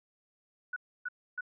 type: tone bursts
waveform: sine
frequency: 1474 Hz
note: F#6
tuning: 7 cents flat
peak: -33 dBFS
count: 3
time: 0.73-1.409 s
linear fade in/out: 5 ms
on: 33 ms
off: 290 ms
effects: none